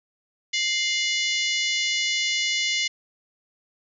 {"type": "harmonic tone with a mistuned harmonic", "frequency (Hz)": 698.5, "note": "F5", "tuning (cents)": 0, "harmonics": [3, 4, 5, 6, 7, 8, 9, 10], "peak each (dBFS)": [-26, -28, -30, -32, -33, -34, -35, -36], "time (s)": [0.53, 2.88], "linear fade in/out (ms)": 10, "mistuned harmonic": 4, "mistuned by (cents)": 79, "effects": []}